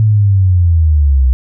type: linear sweep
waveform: sine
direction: down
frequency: 110.3 to 61.74 Hz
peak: -6 dBFS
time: 0-1.33 s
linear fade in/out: 0 ms
effects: none